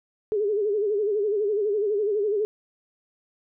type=tone with vibrato; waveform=sine; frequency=415.3 Hz; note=G#4; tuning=in tune; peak=-21 dBFS; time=0.32-2.45 s; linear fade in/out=0 ms; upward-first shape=sine; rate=12 Hz; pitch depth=90 cents each way; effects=none